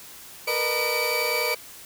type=tone cluster; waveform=30% pulse; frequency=459.1 / 489.7 / 609 / 2301 Hz; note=A#4 / B4 / D#5 / D7; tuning=-26 / -15 / -37 / -36 cents; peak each=-29 / -26 / -28 / -23 dBFS; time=0.47-1.55 s; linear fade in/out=10 ms; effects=white hiss -44 dBFS RMS until 1.85 s

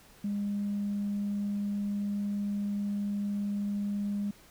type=tone; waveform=sine; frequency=203.4 Hz; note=G#3; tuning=36 cents flat; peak=-28 dBFS; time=0.24-4.31 s; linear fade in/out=5 ms; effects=tanh soft clip ceiling -25 dBFS + pink hiss -57 dBFS RMS until 4.5 s

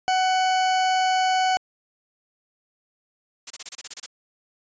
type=tone; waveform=40% pulse; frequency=747 Hz; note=F#5; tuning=16 cents sharp; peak=-18 dBFS; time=0.08-1.57 s; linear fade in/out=0 ms
type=noise bursts; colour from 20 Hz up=blue; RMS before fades=-29 dBFS; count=10; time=3.47-4.062 s; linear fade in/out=5 ms; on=34 ms; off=28 ms
effects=resampled to 16000 Hz

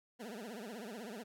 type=tone with vibrato; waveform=20% pulse; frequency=222 Hz; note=A3; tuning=16 cents sharp; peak=-39 dBFS; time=0.19-1.24 s; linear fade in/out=20 ms; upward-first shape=triangle; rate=16 Hz; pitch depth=250 cents each way; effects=none

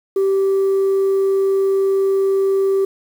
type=tone; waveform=sine; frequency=389 Hz; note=G4; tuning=13 cents flat; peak=-11 dBFS; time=0.16-2.85 s; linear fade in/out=5 ms; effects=tanh soft clip ceiling -12 dBFS + 7-bit

